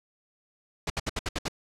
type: noise bursts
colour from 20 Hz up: pink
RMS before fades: -29 dBFS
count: 7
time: 0.87-1.483 s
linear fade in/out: 5 ms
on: 31 ms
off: 66 ms
effects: low-pass 7000 Hz 12 dB/octave